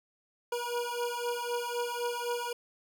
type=beating tone pair; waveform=25% pulse; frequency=478.3 / 482.2 Hz; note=A#4 / B4; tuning=+44 / -41 cents; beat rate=3.9 Hz; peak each=-31 dBFS; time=0.52-2.53 s; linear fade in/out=5 ms; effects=none